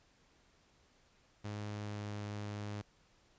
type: tone with pitch glide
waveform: sawtooth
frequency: 104.4 to 103.74 Hz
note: G#2 to G#2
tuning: +10 to -1 cents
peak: -36 dBFS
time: 1.44-2.82 s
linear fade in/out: 10 ms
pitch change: -11 cents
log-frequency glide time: 1.74-2.14 s
effects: pink hiss -69 dBFS RMS until 3.38 s + resampled to 16000 Hz